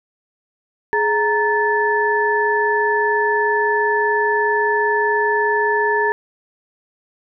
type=tone cluster; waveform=sine; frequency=421.4 / 929 / 1746 Hz; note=G#4 / A#5 / A6; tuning=+25 / -6 / -14 cents; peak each=-19 dBFS; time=0.93-6.12 s; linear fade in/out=0 ms; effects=none